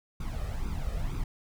brown noise with flanger, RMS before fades -32 dBFS, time 0.2-1.24 s, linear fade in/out 5 ms, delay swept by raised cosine 0.81 to 1.65 ms, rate 2.1 Hz, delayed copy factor +0.7, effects none

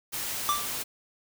white noise, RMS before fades -33 dBFS, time 0.12-0.84 s, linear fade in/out 20 ms
square tone with exponential decay, 1174.7 Hz, D6, in tune, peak -21 dBFS, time 0.49-0.77 s, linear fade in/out 0 ms, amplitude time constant 60 ms
effects none

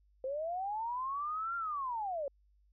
sine linear two-way sweep, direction up then down, 510 to 1396.9 to 535 Hz, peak -34 dBFS, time 0.24-2.28 s, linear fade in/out 2 ms, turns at 1.56 s, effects added 50 Hz sine -65 dBFS peak until 2.72 s

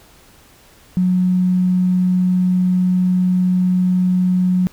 triangle tone with tanh clipping, 182.4 Hz, F#3, 24 cents flat, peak -12 dBFS, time 0.97-4.67 s, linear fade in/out 0 ms, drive 3 dB, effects pink hiss -48 dBFS RMS until 4.72 s

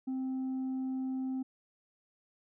sine tone with tanh clipping, 261.4 Hz, C4, 1 cent flat, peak -33 dBFS, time 0.07-1.43 s, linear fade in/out 10 ms, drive 2 dB, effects none

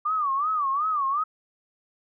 sine tone with vibrato, 1174.7 Hz, D6, in tune, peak -22 dBFS, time 0.05-1.24 s, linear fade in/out 10 ms, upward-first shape sine, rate 2.7 Hz, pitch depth 160 cents each way, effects none

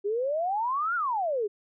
sine exponential two-way sweep, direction up then down, 392 to 1462 to 392 Hz, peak -25 dBFS, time 0.04-1.48 s, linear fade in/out 20 ms, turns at 0.95 s, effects none

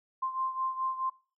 sine beating tone pair, 1046.5 / 1051.2 Hz, C6 / C6, 0 / +8 cents, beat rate 4.7 Hz, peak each -31 / -36 dBFS, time 0.22-1.1 s, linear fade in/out 10 ms, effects noise-tail reverb RT60 0.4 s tail -22 dB re dry

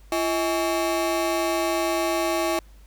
30% pulse ring-modulated tone, 489 Hz, B4, 17 cents flat, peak -16 dBFS, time 0.12-2.59 s, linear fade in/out 2 ms, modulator 149 Hz, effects added 50 Hz sine -46 dBFS peak until 2.86 s + pink hiss -59 dBFS RMS until 2.86 s

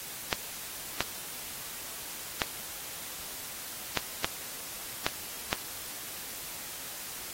clicks, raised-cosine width 0.2 ms, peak -7 dBFS, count 7, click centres 0.328 / 1.006 / 2.418 / 3.973 / 4.245 / 5.065 / 5.529 s, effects white hiss -41 dBFS RMS until 7.33 s + AAC 48 kbps

